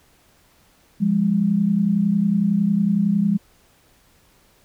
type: tone pair together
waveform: sine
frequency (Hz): 174.15 / 205.1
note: F3 / G#3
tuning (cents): -5 / -21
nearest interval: minor third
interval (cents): 284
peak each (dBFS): -21 / -17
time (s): 1-3.38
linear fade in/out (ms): 20
effects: pink hiss -57 dBFS RMS until 4.64 s